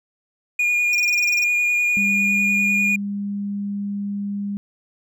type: tone with vibrato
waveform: triangle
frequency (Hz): 2436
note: D#7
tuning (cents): -37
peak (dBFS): -15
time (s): 0.59-2.96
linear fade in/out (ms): 5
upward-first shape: triangle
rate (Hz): 10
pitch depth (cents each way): 19
type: tone bursts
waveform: square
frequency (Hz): 5588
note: F8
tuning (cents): 0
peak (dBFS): -24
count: 11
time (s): 0.93-1.441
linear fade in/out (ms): 2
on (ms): 21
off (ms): 28
type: tone with pitch glide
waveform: sine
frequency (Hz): 200.2 to 201.9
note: G3 to G#3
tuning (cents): +37 to -49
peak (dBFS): -23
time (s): 1.97-4.57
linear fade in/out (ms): 0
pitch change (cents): +14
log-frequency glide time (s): 2.41-3.13
effects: none